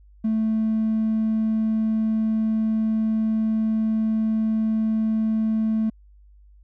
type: tone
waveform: triangle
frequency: 220 Hz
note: A3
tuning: in tune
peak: -16 dBFS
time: 0.24-5.9 s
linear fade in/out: 10 ms
effects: tanh soft clip ceiling -15 dBFS + added 50 Hz sine -48 dBFS peak until 6.63 s